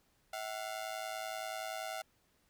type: ring-modulated tone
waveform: sawtooth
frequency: 702 Hz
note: F5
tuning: 9 cents sharp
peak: -32 dBFS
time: 0.33-2.02 s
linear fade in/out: 5 ms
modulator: 55.2 Hz
effects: pink hiss -73 dBFS RMS until 2.49 s